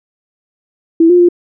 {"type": "tone with pitch steps", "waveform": "sine", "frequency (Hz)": [329.7, 354.6, 350], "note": ["E4", "F4", "F4"], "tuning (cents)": [0, 26, 4], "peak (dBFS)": -4, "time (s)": [1, 1.288], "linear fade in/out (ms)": 5, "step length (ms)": 96, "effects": []}